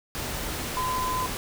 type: tone in noise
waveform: sine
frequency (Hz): 1017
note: C6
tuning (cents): -50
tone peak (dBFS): -26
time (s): 0.77-1.26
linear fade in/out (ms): 0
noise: pink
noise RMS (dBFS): -32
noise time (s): 0.15-1.37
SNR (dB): +3
effects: none